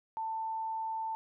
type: tone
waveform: sine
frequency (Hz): 890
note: A5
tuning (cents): +20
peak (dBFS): -33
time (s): 0.17-1.15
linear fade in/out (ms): 0
effects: none